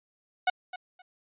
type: tone with echo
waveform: sawtooth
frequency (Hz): 734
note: F#5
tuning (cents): -14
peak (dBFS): -17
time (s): 0.47-0.5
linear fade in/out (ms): 5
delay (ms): 260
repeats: 2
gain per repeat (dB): -15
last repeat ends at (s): 1.02
effects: resampled to 8000 Hz